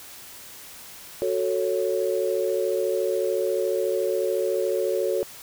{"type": "chord", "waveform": "sine", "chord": "F# minor", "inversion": "none", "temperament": "just", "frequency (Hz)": [370, 444, 555], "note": ["F#4", "A4", "C#5"], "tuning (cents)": [0, 16, 2], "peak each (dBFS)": -26, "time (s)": [1.22, 5.23], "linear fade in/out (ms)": 0, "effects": ["white hiss -43 dBFS RMS until 5.42 s"]}